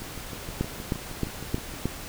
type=two click trains; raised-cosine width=3 ms; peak=-24 / -12 dBFS; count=12 / 5; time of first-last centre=0.02-1.739 / 0.61-1.856 s; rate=6.4 / 3.21 Hz; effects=pink hiss -39 dBFS RMS until 2.08 s